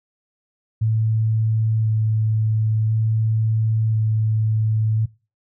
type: tone with vibrato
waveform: sine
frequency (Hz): 110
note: A2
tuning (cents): 0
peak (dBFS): -16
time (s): 0.81-5.06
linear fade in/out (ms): 10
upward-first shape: square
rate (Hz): 0.48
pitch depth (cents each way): 9
effects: noise-tail reverb RT60 0.3 s tail -21 dB re dry